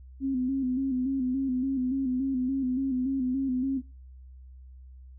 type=tone with vibrato; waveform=sine; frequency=261.6 Hz; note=C4; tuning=in tune; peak=-25 dBFS; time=0.2-3.82 s; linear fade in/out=50 ms; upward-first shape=square; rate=3.5 Hz; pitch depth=57 cents each way; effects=noise-tail reverb RT60 0.3 s tail -21 dB re dry + added 64 Hz sine -45 dBFS peak until 5.18 s